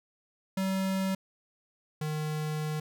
square tone pair in turn, 191.1 / 153.39 Hz, G3 / D#3, -44 / -24 cents, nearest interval major third, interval 380 cents, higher first, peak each -28 / -31 dBFS, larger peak first, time 0.57-1.15 / 2.01-2.8 s, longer second, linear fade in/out 5 ms, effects none

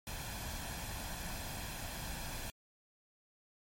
pink noise with comb filter, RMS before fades -42 dBFS, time 0.07-2.5 s, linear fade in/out 0 ms, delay 1.2 ms, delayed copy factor +0.55, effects MP3 64 kbps

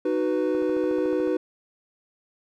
triangle chord, B major, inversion first, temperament just, 308.7 / 370.4 / 493.9 Hz, D#4 / F#4 / B4, -14 / +2 / 0 cents, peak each -24 dBFS, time 0.05-1.37 s, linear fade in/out 5 ms
click train, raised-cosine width 1 ms, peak -27 dBFS, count 11, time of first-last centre 0.55-1.275 s, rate 13.8 Hz
effects none

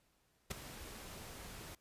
pink noise with ADSR envelope, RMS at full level -36 dBFS, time 0.5-1.75 s, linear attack 15 ms, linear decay 5 ms, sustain -14 dB, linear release 3 ms, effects pink hiss -75 dBFS RMS until 1.8 s + resampled to 32000 Hz

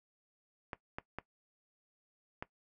clicks, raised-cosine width 0.5 ms, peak -24 dBFS, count 4, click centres 0.732 / 0.985 / 1.186 / 2.425 s, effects noise-tail reverb RT60 0.1 s tail -18 dB re dry

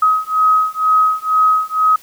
sine beating tone pair, 1266 / 1268.1 Hz, D#6 / D#6, +30 / +33 cents, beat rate 2.1 Hz, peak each -14 dBFS, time 0.02-1.96 s, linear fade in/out 5 ms, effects white hiss -44 dBFS RMS until 2.02 s

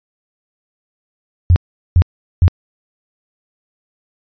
sine tone bursts, 87.9 Hz, F2, 12 cents sharp, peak -5 dBFS, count 3, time 1.5-2.48 s, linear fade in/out 0 ms, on 60 ms, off 400 ms, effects resampled to 11025 Hz

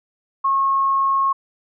sine tone, 1088 Hz, C#6, 33 cents flat, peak -15 dBFS, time 0.44-1.33 s, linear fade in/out 10 ms, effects none

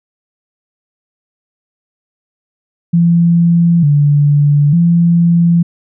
sine tone with pitch steps, 170 / 145.4 / 170.3 Hz, F3 / D3 / F3, -46 / -17 / -43 cents, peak -6 dBFS, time 2.93-5.63 s, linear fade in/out 10 ms, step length 900 ms, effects none

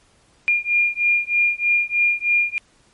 sine beating tone pair, 2410 / 2413.2 Hz, D7 / D7, +44 / +46 cents, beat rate 3.2 Hz, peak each -19 dBFS, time 0.48-2.58 s, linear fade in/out 0 ms, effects pink hiss -57 dBFS RMS until 2.93 s + MP3 48 kbps

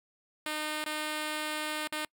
5% pulse tone with dropouts, 305.6 Hz, D#4, 31 cents flat, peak -21 dBFS, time 0.46-2.05 s, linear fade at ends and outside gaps 1 ms, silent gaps 0.841-0.862 / 1.874-1.923 s, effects noise-tail reverb RT60 0.1 s tail -26 dB re dry

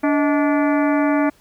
harmonic tone with a mistuned harmonic, 290 Hz, D4, 22 cents flat, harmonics 1 / 2 / 3 / 4 / 5 / 6 / 7 / 8, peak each -16 / -22 / -26 / -28 / -30 / -32 / -33 / -34 dBFS, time 0.03-1.3 s, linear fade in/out 10 ms, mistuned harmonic 2, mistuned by +140 cents, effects pink hiss -55 dBFS RMS until 1.4 s

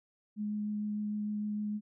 sine tone with vibrato, 209.7 Hz, G#3, 17 cents sharp, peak -32 dBFS, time 0.36-1.81 s, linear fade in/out 50 ms, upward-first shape sine, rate 6.6 Hz, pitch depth 8 cents each way, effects none

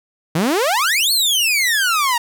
sawtooth exponential two-way sweep, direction up then down, 150 to 4435 to 918 Hz, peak -11 dBFS, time 0.35-2.18 s, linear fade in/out 5 ms, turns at 1.12 s, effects none

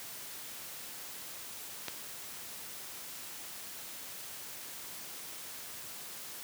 click, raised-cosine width 0.2 ms, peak -18 dBFS, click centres 1.883 s, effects white hiss -45 dBFS RMS until 6.43 s + high-pass 80 Hz 12 dB/octave

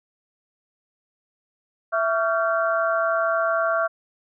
sine tone cluster, 662 / 1134 / 1381 / 1550 Hz, E5 / C#6 / F6 / G6, +7 / +39 / -20 / -20 cents, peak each -22 / -27 / -24 / -31 dBFS, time 1.92-3.88 s, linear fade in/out 20 ms, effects none

